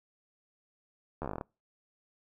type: slowing click train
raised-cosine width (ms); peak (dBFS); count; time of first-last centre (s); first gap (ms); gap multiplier
1; -22; 11; 1.22-1.411; 12; 1.1
effects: noise-tail reverb RT60 0.3 s tail -26 dB re dry